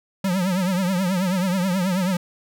square tone with vibrato, 185 Hz, F#3, in tune, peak -20 dBFS, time 0.24-2.17 s, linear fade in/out 5 ms, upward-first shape triangle, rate 9.3 Hz, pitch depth 130 cents each way, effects none

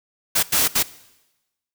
white noise bursts at uneven times, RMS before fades -18 dBFS, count 3, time 0.35-0.43 / 0.52-0.68 / 0.75-0.83 s, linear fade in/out 10 ms, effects noise-tail reverb RT60 1.0 s tail -19 dB re dry

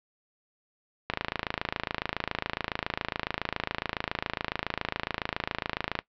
click train, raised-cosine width 0.3 ms, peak -11 dBFS, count 134, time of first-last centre 1.1-5.99 s, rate 27.2 Hz, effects noise-tail reverb RT60 0.1 s tail -18 dB re dry + low-pass 4000 Hz 12 dB/octave

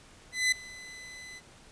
sawtooth tone with ADSR envelope, 2013 Hz, B6, 33 cents sharp, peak -18 dBFS, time 0.32-1.41 s, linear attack 200 ms, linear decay 5 ms, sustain -22 dB, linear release 37 ms, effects pink hiss -55 dBFS RMS until 1.71 s + resampled to 22050 Hz

